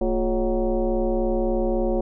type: tone with frequency modulation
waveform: sine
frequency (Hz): 162.2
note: E3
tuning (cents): -28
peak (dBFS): -19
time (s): 0.01-2.01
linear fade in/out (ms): 5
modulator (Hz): 194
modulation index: 2.4
effects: none